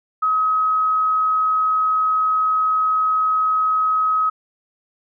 sine tone, 1272 Hz, D#6, 38 cents sharp, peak -15 dBFS, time 0.22-4.3 s, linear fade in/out 10 ms, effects none

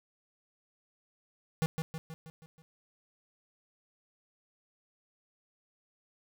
square tone with echo, 160.6 Hz, E3, 45 cents flat, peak -27 dBFS, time 1.62-1.66 s, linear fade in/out 0 ms, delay 160 ms, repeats 6, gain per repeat -5 dB, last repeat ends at 2.62 s, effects none

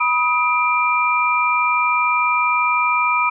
sine tone cluster, 979 / 1259 / 2374 Hz, B5 / D#6 / D7, -15 / +20 / +18 cents, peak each -19 dBFS, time 0-3.3 s, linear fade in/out 10 ms, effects none

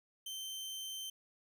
sawtooth tone, 3105 Hz, G7, 17 cents flat, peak -38 dBFS, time 0.26-1.1 s, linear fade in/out 5 ms, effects none

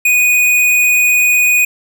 square tone, 2477 Hz, D#7, 8 cents flat, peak -9 dBFS, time 0.05-1.65 s, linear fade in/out 5 ms, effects none

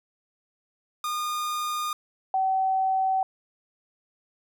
45% pulse / sine tone pair in turn, 1219 / 762.6 Hz, D#6 / G5, -36 / -48 cents, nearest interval minor sixth, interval 812 cents, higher first, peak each -27 / -21 dBFS, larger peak second, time 1.04-1.93 / 2.34-3.23 s, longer neither, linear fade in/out 2 ms, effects none

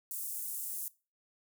pink high-pass noise, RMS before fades -39 dBFS, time 0.11-0.88 s, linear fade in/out 0 ms, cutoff 8900 Hz, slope 24 dB/octave, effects noise-tail reverb RT60 0.3 s tail -20 dB re dry

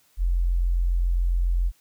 sine tone, 43.65 Hz, F1, in tune, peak -19 dBFS, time 0.17-1.72 s, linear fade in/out 50 ms, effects white hiss -62 dBFS RMS until 1.8 s

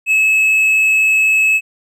triangle tone, 2588 Hz, E7, 32 cents flat, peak -8 dBFS, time 0.06-1.61 s, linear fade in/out 50 ms, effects none

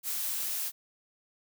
blue noise, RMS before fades -33 dBFS, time 0.03-0.72 s, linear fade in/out 50 ms, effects none

